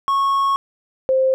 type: tone pair in turn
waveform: triangle / sine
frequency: 1100 / 524.9 Hz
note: C#6 / C5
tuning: -14 / +5 cents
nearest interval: octave + minor second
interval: 1281 cents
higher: first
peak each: -13 dBFS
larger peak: neither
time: 0.08-0.56 / 1.09-1.34 s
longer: first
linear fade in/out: 0 ms
effects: none